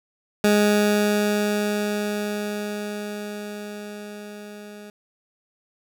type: tone with level ramp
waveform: 20% pulse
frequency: 207.7 Hz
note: G#3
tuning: in tune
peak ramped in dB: -10 to -34 dBFS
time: 0.44-4.9 s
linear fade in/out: 2 ms
effects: none